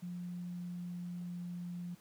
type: tone with pitch glide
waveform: sine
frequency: 176.8 to 175.58 Hz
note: F3 to F3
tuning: +22 to +10 cents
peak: -39 dBFS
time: 0.02-1.95 s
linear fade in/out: 10 ms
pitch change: -12 cents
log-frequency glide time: 0.26-1.67 s
effects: pink hiss -64 dBFS RMS until 2 s + high-pass 100 Hz 12 dB/octave